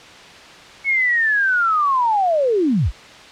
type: linear sweep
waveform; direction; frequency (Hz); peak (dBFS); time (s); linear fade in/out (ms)
sine; down; 2217 to 30.87; -14; 0.84-2.92; 50
effects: white hiss -40 dBFS RMS until 3.31 s + low-pass 4000 Hz 12 dB/octave